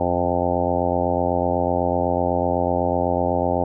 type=harmonic tone with a mistuned harmonic; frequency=88 Hz; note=F2; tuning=14 cents sharp; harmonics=1 / 2 / 3 / 4 / 5 / 6 / 7 / 8 / 9 / 10; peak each=-28 / -30 / -27 / -29 / -30 / -25 / -25 / -29 / -26 / -30 dBFS; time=0-3.64 s; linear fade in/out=5 ms; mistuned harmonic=1; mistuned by=-45 cents; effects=none